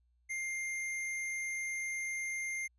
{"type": "tone", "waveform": "square", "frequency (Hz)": 2108, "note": "C7", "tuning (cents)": 12, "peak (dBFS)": -36, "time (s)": [0.29, 2.68], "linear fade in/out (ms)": 20, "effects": ["added 60 Hz sine -69 dBFS peak until 2.78 s", "resampled to 24000 Hz"]}